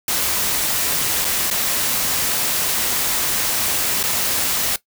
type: noise with dropouts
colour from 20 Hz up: white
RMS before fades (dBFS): -20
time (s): 0.08-4.76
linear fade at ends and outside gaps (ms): 2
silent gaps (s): 1.246-1.25 / 1.502-1.511 / 4.03-4.037
effects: noise-tail reverb RT60 0.1 s tail -17 dB re dry